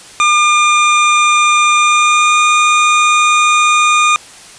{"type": "tone with pitch glide", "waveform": "25% pulse", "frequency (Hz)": [1205, 1218.3], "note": ["D6", "D#6"], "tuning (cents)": [44, -37], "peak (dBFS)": -4, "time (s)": [0.2, 4.16], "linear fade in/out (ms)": 0, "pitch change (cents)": 19, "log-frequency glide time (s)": [1.77, 2.4], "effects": ["white hiss -36 dBFS RMS until 4.58 s", "resampled to 22050 Hz"]}